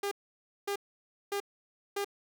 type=tone bursts; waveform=sawtooth; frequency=402.5 Hz; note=G4; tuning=46 cents sharp; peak=-27 dBFS; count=4; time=0.03-2.046 s; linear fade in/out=5 ms; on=84 ms; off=560 ms; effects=none